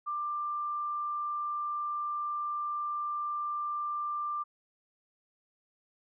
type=tone; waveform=sine; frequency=1186 Hz; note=D6; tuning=17 cents sharp; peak=-31 dBFS; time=0.06-4.44 s; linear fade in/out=20 ms; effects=none